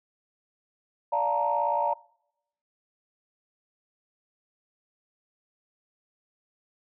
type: chord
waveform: sine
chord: Bb major seventh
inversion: first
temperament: just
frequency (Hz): 582.7 / 699.2 / 874.1 / 932.3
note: D5 / F5 / A5 / Bb5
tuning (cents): -14 / +2 / -12 / 0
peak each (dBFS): -29 / -31 / -30 / -25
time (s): 1.12-1.94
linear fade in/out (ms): 10
effects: noise-tail reverb RT60 0.8 s tail -24 dB re dry + tanh soft clip ceiling -13 dBFS